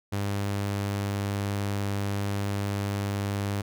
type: tone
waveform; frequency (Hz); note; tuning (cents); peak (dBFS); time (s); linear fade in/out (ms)
sawtooth; 100.5; G2; +44; -23; 0.12-3.62; 10
effects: none